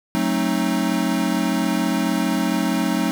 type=chord; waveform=square; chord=F# diminished seventh; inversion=none; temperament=equal with one note detuned; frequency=185 / 220 / 266.8 / 311.1 Hz; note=F#3 / A3 / C4 / Eb4; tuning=0 / 0 / +34 / 0 cents; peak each=-25 dBFS; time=0.15-3.11 s; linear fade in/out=0 ms; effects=none